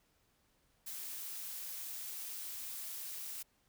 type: noise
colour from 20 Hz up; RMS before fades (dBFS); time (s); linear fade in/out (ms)
blue; -44; 0.86-3.43; 10
effects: pink hiss -74 dBFS RMS until 3.68 s